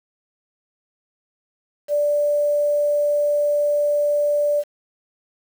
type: tone with quantisation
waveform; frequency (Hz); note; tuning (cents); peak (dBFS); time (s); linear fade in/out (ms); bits
sine; 586; D5; -4; -16; 1.88-4.64; 50; 7
effects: none